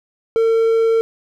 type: tone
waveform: triangle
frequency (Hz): 452.9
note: A#4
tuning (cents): -50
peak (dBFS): -10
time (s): 0.36-1.01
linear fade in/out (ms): 0
effects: none